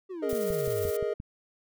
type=exponential sweep; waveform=triangle; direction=down; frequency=392 to 82.7 Hz; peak=-33 dBFS; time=0.09-0.91 s; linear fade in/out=20 ms
type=chord; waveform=triangle; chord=Ab suspended second; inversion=none; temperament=just; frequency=415.3 / 467.2 / 623 Hz; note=Ab4 / Bb4 / Eb5; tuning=0 / +4 / +2 cents; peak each=-28 / -30 / -32 dBFS; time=0.22-1.14 s; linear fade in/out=10 ms
type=noise with tremolo; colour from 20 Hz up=blue; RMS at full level=-40 dBFS; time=0.29-0.97 s; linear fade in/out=5 ms; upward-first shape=square; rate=17 Hz; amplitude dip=35%
type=click train; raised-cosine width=5 ms; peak=-26 dBFS; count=6; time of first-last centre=0.33-1.201 s; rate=5.74 Hz
effects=none